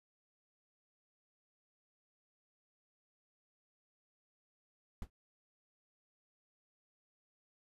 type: noise with exponential decay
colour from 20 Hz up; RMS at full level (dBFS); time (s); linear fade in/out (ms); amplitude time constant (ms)
brown; -38; 5.02-5.1; 2; 16
effects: resampled to 32000 Hz